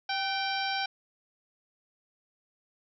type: harmonic tone with a mistuned harmonic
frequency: 784 Hz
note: G5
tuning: in tune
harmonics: 1 / 2 / 3 / 4 / 5 / 6 / 7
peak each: -32 / -35 / -37 / -38 / -39 / -40 / -40 dBFS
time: 0.09-0.86 s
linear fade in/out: 5 ms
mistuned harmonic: 2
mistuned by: -52 cents
effects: none